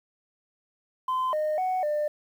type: tone with pitch steps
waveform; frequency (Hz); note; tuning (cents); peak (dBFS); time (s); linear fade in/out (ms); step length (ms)
sine; 1029 / 613 / 743 / 598; C6 / D#5 / F#5 / D5; -29 / -26 / +7 / +31; -22; 1.08-2.08; 5; 250
effects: tanh soft clip ceiling -22 dBFS + 9-bit